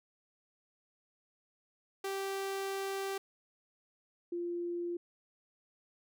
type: tone pair in turn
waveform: sawtooth / sine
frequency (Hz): 390.2 / 346.9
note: G4 / F4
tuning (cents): -8 / -12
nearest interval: major second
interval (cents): 204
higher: first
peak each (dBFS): -31 / -34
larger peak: first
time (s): 2.04-3.18 / 4.32-4.97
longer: first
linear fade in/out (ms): 5
effects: none